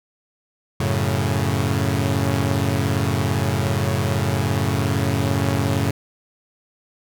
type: chord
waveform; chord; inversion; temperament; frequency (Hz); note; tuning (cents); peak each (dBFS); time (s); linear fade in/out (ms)
sawtooth; F# minor; none; equal; 92.5 / 110 / 138.59; F#2 / A2 / C#3; 0 / 0 / 0; -19; 0.8-5.91; 5
effects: none